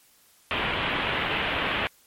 white low-pass noise, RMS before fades -27 dBFS, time 0.51-1.87 s, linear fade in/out 0 ms, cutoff 3200 Hz, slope 48 dB/octave, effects white hiss -59 dBFS RMS until 2.06 s + MP3 64 kbps

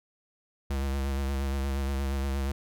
square tone with vibrato, 68.3 Hz, C#2, 25 cents flat, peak -28 dBFS, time 0.7-2.52 s, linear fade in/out 5 ms, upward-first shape sine, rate 8.5 Hz, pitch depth 39 cents each way, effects none

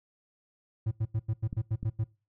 triangle tone bursts, 110 Hz, A2, in tune, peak -24 dBFS, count 9, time 0.86-2.042 s, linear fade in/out 10 ms, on 54 ms, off 87 ms
clicks, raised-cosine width 5 ms, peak -23 dBFS, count 2, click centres 1.529 / 1.83 s
effects noise-tail reverb RT60 0.3 s tail -21 dB re dry

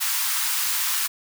white high-pass noise, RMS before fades -24 dBFS, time 0-1.08 s, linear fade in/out 20 ms, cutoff 880 Hz, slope 48 dB/octave, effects none

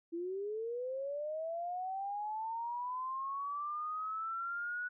sine linear sweep, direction up, 329.6 to 1477 Hz, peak -36 dBFS, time 0.12-4.89 s, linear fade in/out 20 ms, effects none

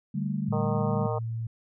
sine chord, D suspended fourth, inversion none, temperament equal, 146.83 / 196 / 220 Hz, D3 / G3 / A3, 0 / 0 / 0 cents, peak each -31 / -30 / -33 dBFS, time 0.14-1.07 s, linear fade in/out 10 ms
sine tone, 113.8 Hz, A#2, 41 cents flat, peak -29 dBFS, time 0.48-1.47 s, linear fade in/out 5 ms
harmonic tone, 154 Hz, D#3, 17 cents flat, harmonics 3 / 4 / 5 / 6 / 7 / 8, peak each -32 / -34 / -36 / -38 / -39 / -40 dBFS, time 0.52-1.19 s, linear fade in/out 10 ms
effects none

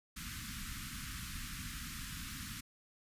pink band-stop noise, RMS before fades -44 dBFS, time 0.16-2.61 s, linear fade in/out 10 ms, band 270 to 1200 Hz, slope 48 dB/octave, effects resampled to 32000 Hz

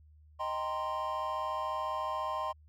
triangle chord, C minor seventh, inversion first, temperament equal, 622.3 / 784 / 932.3 / 1046.5 Hz, Eb5 / G5 / Bb5 / C6, 0 / 0 / 0 / 0 cents, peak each -37 / -39 / -38 / -33 dBFS, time 0.39-2.53 s, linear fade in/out 20 ms, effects added 76 Hz sine -56 dBFS peak until 2.68 s

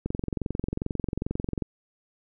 click train, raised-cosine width 3 ms, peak -15 dBFS, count 36, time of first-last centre 0.06-1.623 s, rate 22.4 Hz, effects none

